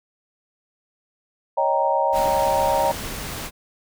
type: chord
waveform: sine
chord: Eb dominant seventh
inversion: third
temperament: equal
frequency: 554.4 / 622.3 / 784 / 932.3 Hz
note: Db5 / Eb5 / G5 / Bb5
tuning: 0 / 0 / 0 / 0 cents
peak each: -23 / -24 / -24 / -21 dBFS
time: 1.57-2.92 s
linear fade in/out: 10 ms
type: noise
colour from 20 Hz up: pink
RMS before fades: -31 dBFS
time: 2.12-3.51 s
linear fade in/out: 50 ms
effects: none